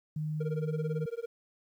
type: tone with pitch glide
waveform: sine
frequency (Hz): 153.6 to 156.19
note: D#3 to D#3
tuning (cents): -22 to +7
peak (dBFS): -31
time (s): 0.16-1.06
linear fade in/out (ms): 5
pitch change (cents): +29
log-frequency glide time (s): 0.36-0.87
type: tone with tremolo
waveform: triangle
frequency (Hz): 466.2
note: A#4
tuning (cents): 0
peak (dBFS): -29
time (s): 0.4-1.26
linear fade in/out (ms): 10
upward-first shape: sine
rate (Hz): 18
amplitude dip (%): 100
effects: 11-bit